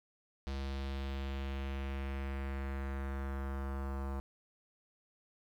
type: tone with low-pass filter sweep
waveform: square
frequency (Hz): 68.1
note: C#2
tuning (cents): -30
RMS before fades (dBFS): -38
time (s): 0.47-4.2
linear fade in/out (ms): 0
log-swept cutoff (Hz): 4500 to 1100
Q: 1.8
effects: 10-bit